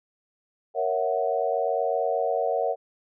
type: chord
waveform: sine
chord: F# dominant seventh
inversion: first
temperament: equal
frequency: 466.2 / 554.4 / 659.3 / 740 Hz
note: A#4 / C#5 / E5 / F#5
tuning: 0 / 0 / 0 / 0 cents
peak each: -28 dBFS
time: 0.74-2.76 s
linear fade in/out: 50 ms
effects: none